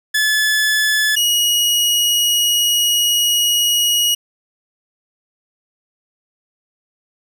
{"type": "tone pair in turn", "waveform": "sawtooth", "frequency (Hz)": [1723, 2898], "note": ["A6", "F#7"], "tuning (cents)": [-37, -37], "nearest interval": "major sixth", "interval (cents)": 900, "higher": "second", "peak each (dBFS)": -10, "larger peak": "neither", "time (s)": [[0.14, 1.16], [1.16, 4.15]], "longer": "second", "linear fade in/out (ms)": 10, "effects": []}